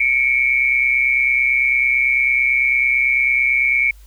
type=tone pair together; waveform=sine; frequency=2199 / 2328 Hz; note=C#7 / D7; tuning=-14 / -16 cents; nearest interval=minor second; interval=98 cents; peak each=-16 dBFS; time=0-3.91 s; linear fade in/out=5 ms; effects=added 50 Hz sine -40 dBFS peak until 4.06 s + white hiss -54 dBFS RMS until 4.06 s